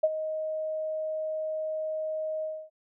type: tone with ADSR envelope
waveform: sine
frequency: 626 Hz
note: D#5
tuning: 10 cents sharp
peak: -17 dBFS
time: 0.03-2.7 s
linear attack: 10 ms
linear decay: 41 ms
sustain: -12 dB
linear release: 270 ms
effects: none